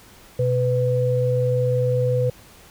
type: tone pair together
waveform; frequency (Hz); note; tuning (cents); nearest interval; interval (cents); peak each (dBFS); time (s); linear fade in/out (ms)
sine; 124.89 / 499.2; B2 / B4; +20 / +19; 2 octaves; 2399; -20 / -20; 0.39-2.3; 5
effects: pink hiss -48 dBFS RMS until 2.7 s